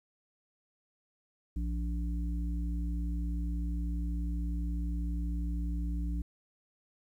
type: harmonic tone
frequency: 58.27 Hz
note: A#1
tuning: in tune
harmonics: 1 / 3 / 5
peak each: -31 / -40 / -43 dBFS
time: 1.56-6.22 s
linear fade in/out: 5 ms
effects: 11-bit